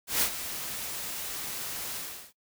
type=noise with ADSR envelope; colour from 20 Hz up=white; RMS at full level=-24 dBFS; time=0.07-2.33 s; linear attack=150 ms; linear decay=72 ms; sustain=-12 dB; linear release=370 ms; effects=noise-tail reverb RT60 0.1 s tail -22 dB re dry